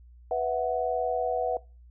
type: chord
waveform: sine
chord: B suspended fourth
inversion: none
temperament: equal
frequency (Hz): 493.9 / 659.3 / 740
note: B4 / E5 / F#5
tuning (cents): 0 / 0 / 0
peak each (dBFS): -29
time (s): 0.31-1.57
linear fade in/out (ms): 2
effects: noise-tail reverb RT60 0.3 s tail -22 dB re dry + added 60 Hz sine -49 dBFS peak until 1.9 s